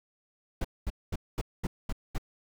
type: noise bursts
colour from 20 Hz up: brown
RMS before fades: -30 dBFS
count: 7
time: 0.61-2.182 s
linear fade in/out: 5 ms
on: 36 ms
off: 220 ms
effects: none